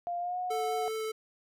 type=tone with pitch glide; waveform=sine; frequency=698.5 to 727.3 Hz; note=F5 to F#5; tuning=0 to -30 cents; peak=-31 dBFS; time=0.07-0.88 s; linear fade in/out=0 ms; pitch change=+70 cents; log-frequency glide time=0.19-0.38 s
type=tone with vibrato; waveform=square; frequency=438.9 Hz; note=A4; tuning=4 cents flat; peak=-33 dBFS; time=0.5-1.12 s; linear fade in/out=10 ms; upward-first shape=triangle; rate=5 Hz; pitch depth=9 cents each way
effects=none